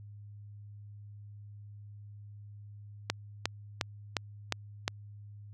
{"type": "click train", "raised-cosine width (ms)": 0.2, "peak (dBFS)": -11, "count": 6, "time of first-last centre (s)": [3.1, 4.879], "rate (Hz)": 2.81, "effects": ["added 103 Hz sine -46 dBFS peak until 5.53 s"]}